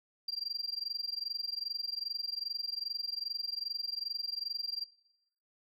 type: tone with amplitude modulation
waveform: sine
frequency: 4738 Hz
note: D8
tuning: 14 cents sharp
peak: -30 dBFS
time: 0.28-4.85 s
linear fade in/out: 5 ms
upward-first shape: sine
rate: 22.5 Hz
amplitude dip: 100%
effects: noise-tail reverb RT60 1.0 s tail -25 dB re dry + tanh soft clip ceiling -29 dBFS